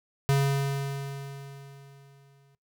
square tone with exponential decay, 138.7 Hz, C#3, 1 cent sharp, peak -20 dBFS, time 0.29-2.55 s, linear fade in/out 0 ms, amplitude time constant 490 ms, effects noise-tail reverb RT60 0.2 s tail -23 dB re dry

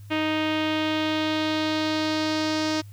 sawtooth tone with low-pass filter sweep, 311.1 Hz, D#4, in tune, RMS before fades -25 dBFS, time 0.1-2.82 s, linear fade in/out 20 ms, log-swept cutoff 2800 to 5200 Hz, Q 2.6, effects added 102 Hz sine -40 dBFS peak until 2.92 s + white hiss -59 dBFS RMS until 2.92 s

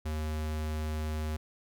square tone, 77.3 Hz, D#2, 11 cents flat, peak -32 dBFS, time 0.05-1.37 s, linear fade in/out 10 ms, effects none

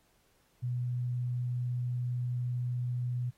sine tone, 123.2 Hz, B2, 4 cents flat, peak -30 dBFS, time 0.62-3.31 s, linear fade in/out 20 ms, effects pink hiss -70 dBFS RMS until 3.37 s + AAC 48 kbps

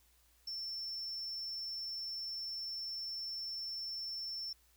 triangle tone, 5390 Hz, E8, 38 cents sharp, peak -38 dBFS, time 0.47-4.53 s, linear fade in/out 5 ms, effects added 59 Hz sine -70 dBFS peak until 4.76 s + white hiss -70 dBFS RMS until 4.76 s

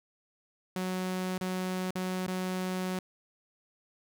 sawtooth tone with dropouts, 184.8 Hz, F#3, 2 cents flat, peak -27 dBFS, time 0.76-2.99 s, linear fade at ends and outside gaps 2 ms, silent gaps 1.38-1.411 / 1.907-1.954 / 2.267-2.278 s, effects none

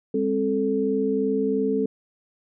sine tone cluster, 202.2 / 265.2 / 436.6 Hz, G#3 / C4 / A4, -46 / +23 / -13 cents, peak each -27 / -25 / -23 dBFS, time 0.14-1.86 s, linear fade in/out 5 ms, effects none

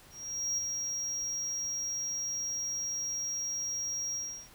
triangle tone with ADSR envelope, 5640 Hz, F8, 16 cents sharp, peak -27 dBFS, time 0.1-4.49 s, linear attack 480 ms, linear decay 8 ms, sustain -4 dB, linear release 340 ms, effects pink hiss -56 dBFS RMS until 4.54 s

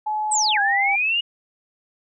sine tone with pitch glide, 854 to 796.8 Hz, G#5 to G5, +48 to +28 cents, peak -21 dBFS, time 0.06-0.96 s, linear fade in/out 10 ms, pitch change -120 cents, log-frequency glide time 0.56-0.61 s
sine linear two-way sweep, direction down then up, 8372 to 1578 to 2898 Hz, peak -18 dBFS, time 0.31-1.21 s, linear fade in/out 10 ms, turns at 0.58 s
effects none

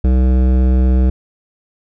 sine tone with hard clipping, 63.7 Hz, C2, 46 cents flat, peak -11 dBFS, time 0.04-1.1 s, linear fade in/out 5 ms, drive 14 dB, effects none

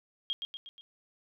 sine tone with echo, 3237 Hz, G#7, 45 cents flat, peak -29 dBFS, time 0.3-0.33 s, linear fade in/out 0 ms, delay 120 ms, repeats 4, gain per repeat -5 dB, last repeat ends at 0.81 s, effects none

